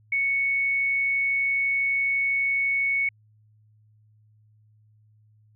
sine tone, 2217 Hz, C#7, in tune, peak -21 dBFS, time 0.12-3.09 s, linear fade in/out 5 ms, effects added 107 Hz sine -56 dBFS peak until 5.55 s

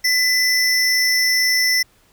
square tone pair together, 2003 / 5371 Hz, B6 / E8, +24 / +32 cents, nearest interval octave + perfect fourth, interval 1708 cents, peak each -18 dBFS, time 0.04-1.83 s, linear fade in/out 10 ms, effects pink hiss -56 dBFS RMS until 2.12 s

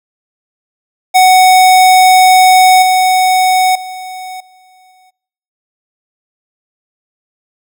square tone with level steps, 744 Hz, F#5, 9 cents sharp, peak -4 / -8 / -24 / -43 / -45 dBFS, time 1.14-5.11 s, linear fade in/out 20 ms, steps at 2.82 / 3.75 / 4.4 / 4.91 s, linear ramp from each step 5 ms, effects noise-tail reverb RT60 0.8 s tail -25 dB re dry

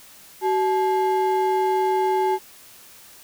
triangle ring-modulated tone, 620 Hz, D#5, 6 cents flat, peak -13 dBFS, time 0.41-2.39 s, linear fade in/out 50 ms, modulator 243 Hz, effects white hiss -47 dBFS RMS until 3.23 s

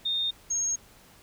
sine tone pair in turn, 3660 / 6521 Hz, A#7 / G#8, -32 / -33 cents, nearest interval minor seventh, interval 999 cents, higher second, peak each -25 dBFS, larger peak neither, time 0.05-0.31 / 0.5-0.76 s, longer neither, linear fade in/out 10 ms, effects pink hiss -55 dBFS RMS until 1.22 s

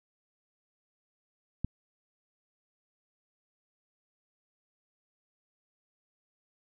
click, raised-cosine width 5 ms, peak -18 dBFS, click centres 1.646 s, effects none

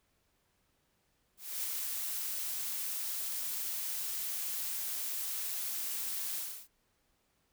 blue noise with ADSR envelope, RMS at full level -35 dBFS, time 1.37-6.68 s, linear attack 270 ms, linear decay 4 ms, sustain -2 dB, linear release 320 ms, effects pink hiss -75 dBFS RMS until 7.52 s

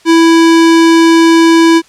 square tone, 330 Hz, E4, 2 cents sharp, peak -4 dBFS, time 0.05-1.82 s, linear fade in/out 50 ms, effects white hiss -44 dBFS RMS until 1.88 s + low-pass 7000 Hz 12 dB/octave

